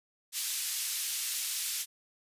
white band-pass noise, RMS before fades -34 dBFS, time 0.32-1.86 s, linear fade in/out 50 ms, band 2800 to 13000 Hz, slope 12 dB/octave, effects resampled to 32000 Hz

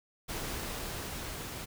pink noise with level ramp, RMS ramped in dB -37 to -41 dBFS, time 0.28-1.66 s, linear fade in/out 20 ms, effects none

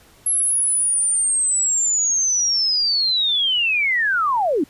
sine linear sweep, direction down, 11175 to 254.2 Hz, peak -16 dBFS, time 0.26-4.64 s, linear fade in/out 5 ms, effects pink hiss -51 dBFS RMS until 4.69 s + resampled to 32000 Hz

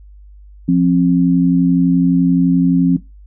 sine tone pair together, 174.61 / 266.3 Hz, F3 / C4, 0 / +31 cents, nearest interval perfect fifth, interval 731 cents, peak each -12 dBFS, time 0.68-2.97 s, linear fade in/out 10 ms, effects noise-tail reverb RT60 0.2 s tail -17 dB re dry + added 50 Hz sine -37 dBFS peak until 3.26 s

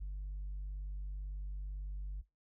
sine tone, 49 Hz, G1, in tune, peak -36 dBFS, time 0-2.22 s, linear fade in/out 20 ms, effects noise-tail reverb RT60 0.2 s tail -21 dB re dry + tanh soft clip ceiling -37 dBFS

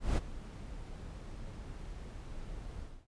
brown noise with ADSR envelope, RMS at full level -27 dBFS, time 0-3.07 s, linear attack 170 ms, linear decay 26 ms, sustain -17 dB, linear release 270 ms, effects resampled to 22050 Hz

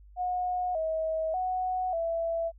sine tone with pitch steps, 725 / 639 / 739 / 665 Hz, F#5 / D#5 / F#5 / E5, -35 / +46 / -2 / +15 cents, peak -27 dBFS, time 0.16-2.52 s, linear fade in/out 50 ms, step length 590 ms, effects added 50 Hz sine -50 dBFS peak until 2.58 s

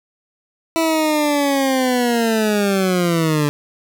20% pulse linear sweep, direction down, 329.6 to 144.5 Hz, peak -10 dBFS, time 0.76-3.49 s, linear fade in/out 0 ms, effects none

